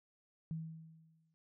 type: tone with exponential decay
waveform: sine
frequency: 161.1 Hz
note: E3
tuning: 39 cents flat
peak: -36 dBFS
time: 0.51-1.34 s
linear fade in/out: 0 ms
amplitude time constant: 180 ms
effects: none